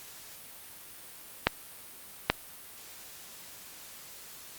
clicks, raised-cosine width 0.3 ms, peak -4 dBFS, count 2, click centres 1.47 / 2.3 s, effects white hiss -48 dBFS RMS until 4.58 s + Opus 48 kbps

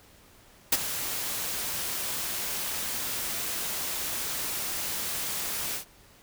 white noise with ADSR envelope, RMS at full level -20 dBFS, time 0.72-5.85 s, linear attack 7 ms, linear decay 37 ms, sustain -12 dB, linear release 100 ms, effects pink hiss -56 dBFS RMS until 6.22 s

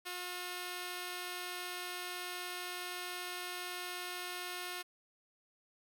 5% pulse tone pair together, 358.7 / 1327.2 Hz, F4 / E6, +46 / +11 cents, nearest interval octave + major seventh, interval 2265 cents, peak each -29 / -37 dBFS, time 0.05-4.83 s, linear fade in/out 20 ms, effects none

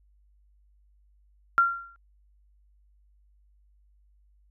sine tone with exponential decay, 1379 Hz, F6, 22 cents flat, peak -14 dBFS, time 1.58-1.96 s, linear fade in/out 0 ms, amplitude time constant 82 ms, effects added 50 Hz sine -59 dBFS peak until 4.5 s

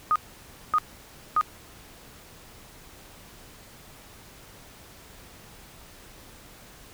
sine tone bursts, 1238 Hz, D#6, 9 cents flat, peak -18 dBFS, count 3, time 0.11-1.411 s, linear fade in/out 0 ms, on 47 ms, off 580 ms, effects pink hiss -49 dBFS RMS until 6.93 s

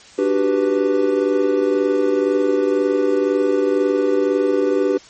triangle chord, G major seventh, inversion second, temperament equal with one note detuned, 294.9 / 370 / 392 / 493.9 Hz, D4 / F#4 / G4 / B4, +7 / 0 / 0 / 0 cents, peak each -19 / -22 / -16 / -18 dBFS, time 0.18-4.98 s, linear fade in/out 10 ms, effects white hiss -44 dBFS RMS until 5.09 s + MP3 32 kbps

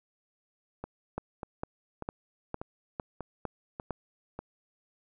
two click trains, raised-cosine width 1 ms, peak -19 / -23 dBFS, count 7 / 7, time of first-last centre 1.18-3.907 / 0.84-4.39 s, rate 2.2 / 1.69 Hz, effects none

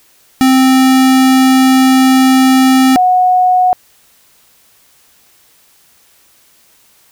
square / sine tone pair in turn, 261.6 / 732.5 Hz, C4 / F#5, 0 / -18 cents, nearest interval octave + tritone, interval 1782 cents, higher second, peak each -6 dBFS, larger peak neither, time 0.41-2.96 / 2.96-3.73 s, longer first, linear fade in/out 0 ms, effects white hiss -49 dBFS RMS until 7.11 s

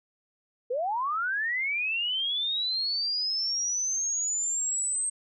sine linear sweep, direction up, 460.5 to 8360 Hz, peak -26 dBFS, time 0.7-5.1 s, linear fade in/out 10 ms, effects none

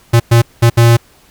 square tone bursts at uneven times, 117.1 Hz, A#2, 8 cents sharp, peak -5 dBFS, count 4, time 0.13-0.2 / 0.31-0.42 / 0.62-0.7 / 0.77-0.97 s, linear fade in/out 10 ms, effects pink hiss -47 dBFS RMS until 1.3 s

